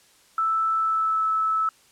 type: tone with pitch glide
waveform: sine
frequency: 1318.5 to 1305.6 Hz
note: E6 to E6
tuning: 0 to -17 cents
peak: -20 dBFS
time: 0.38-1.69 s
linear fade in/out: 2 ms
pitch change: -17 cents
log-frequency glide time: 0.75-1.25 s
effects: white hiss -57 dBFS RMS until 1.91 s + low-pass 10000 Hz 12 dB/octave